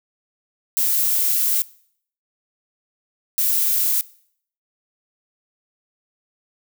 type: noise bursts at uneven times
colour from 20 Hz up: violet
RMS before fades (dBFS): -19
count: 2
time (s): 0.77-1.62 / 3.38-4.01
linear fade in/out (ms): 0
effects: noise-tail reverb RT60 0.6 s tail -21 dB re dry